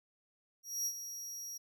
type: tone with ADSR envelope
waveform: 40% pulse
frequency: 5680 Hz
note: F8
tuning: 28 cents sharp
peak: -31 dBFS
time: 0.63-1.58 s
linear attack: 230 ms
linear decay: 63 ms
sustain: -10 dB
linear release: 12 ms
effects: none